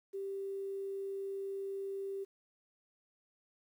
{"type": "tone with quantisation", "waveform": "sine", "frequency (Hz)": 392, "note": "G4", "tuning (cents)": 0, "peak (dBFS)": -37, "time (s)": [0.13, 2.25], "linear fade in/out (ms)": 20, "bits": 11, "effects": []}